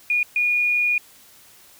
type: tone bursts at uneven times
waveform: sine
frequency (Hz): 2442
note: D#7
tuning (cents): -33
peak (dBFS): -17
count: 2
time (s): 0.1-0.23 / 0.36-0.98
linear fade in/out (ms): 2
effects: white hiss -50 dBFS RMS until 1.79 s